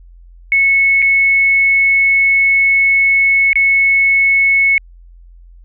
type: tone with dropouts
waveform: sine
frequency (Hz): 2200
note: C#7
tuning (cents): -14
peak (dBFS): -8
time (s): 0.52-4.78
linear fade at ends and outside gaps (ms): 1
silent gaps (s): 1.02-1.024 / 3.531-3.556
effects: added 43 Hz sine -37 dBFS peak until 5.64 s